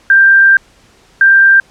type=tone pair in turn; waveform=sine; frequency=1582 / 1582 Hz; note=G6 / G6; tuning=+15 / +15 cents; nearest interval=unison; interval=0 cents; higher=neither; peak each=-3 dBFS; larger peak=neither; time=0.1-0.57 / 1.21-1.6 s; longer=first; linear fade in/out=2 ms; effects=pink hiss -47 dBFS RMS until 1.7 s + low-pass 8000 Hz 12 dB/octave